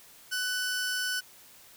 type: tone pair together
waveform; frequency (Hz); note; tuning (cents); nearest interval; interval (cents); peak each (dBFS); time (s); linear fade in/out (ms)
sawtooth; 1496 / 5331; F#6 / E8; +19 / +19; octave + minor seventh; 2200; -26 / -34; 0.31-1.21; 20
effects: white hiss -54 dBFS RMS until 1.76 s